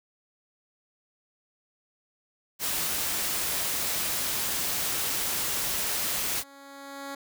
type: noise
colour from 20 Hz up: white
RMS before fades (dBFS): -29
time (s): 2.59-6.44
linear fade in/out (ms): 50
type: tone with exponential growth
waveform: 10% pulse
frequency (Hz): 277.6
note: C#4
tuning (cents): +3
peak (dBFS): -26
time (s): 5.35-7.15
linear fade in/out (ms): 5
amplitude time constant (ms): 390
effects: none